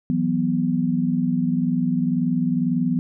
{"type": "chord", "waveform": "sine", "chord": "E suspended second", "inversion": "none", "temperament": "equal", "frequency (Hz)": [164.81, 185, 246.9], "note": ["E3", "F#3", "B3"], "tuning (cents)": [0, 0, 0], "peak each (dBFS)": [-24, -24, -21], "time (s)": [0.1, 2.99], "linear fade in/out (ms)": 0, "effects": []}